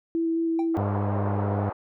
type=tone with vibrato; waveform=sine; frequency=329.6 Hz; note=E4; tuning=in tune; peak=-22 dBFS; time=0.15-0.77 s; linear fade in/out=0 ms; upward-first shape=square; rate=4.7 Hz; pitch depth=8 cents each way
type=tone with exponential decay; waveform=triangle; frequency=784 Hz; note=G5; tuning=in tune; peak=-26 dBFS; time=0.59-0.72 s; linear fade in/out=2 ms; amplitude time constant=27 ms
type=band-pass noise; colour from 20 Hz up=white; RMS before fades=-33 dBFS; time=0.74-1.73 s; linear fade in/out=10 ms; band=430 to 990 Hz; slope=24 dB/octave
type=harmonic tone; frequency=101.1 Hz; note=G#2; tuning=46 cents flat; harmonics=1 / 2 / 3 / 4 / 5 / 6 / 7; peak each=-25 / -31 / -35 / -37 / -39 / -41 / -42 dBFS; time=0.77-1.7 s; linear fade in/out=10 ms
effects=none